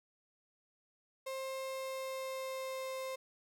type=tone with pitch glide; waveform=35% pulse; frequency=530 to 525.1 Hz; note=C5 to C5; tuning=+22 to +6 cents; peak=-37 dBFS; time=1.26-3.16 s; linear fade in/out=10 ms; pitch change=-16 cents; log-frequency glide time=1.63-2.89 s; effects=none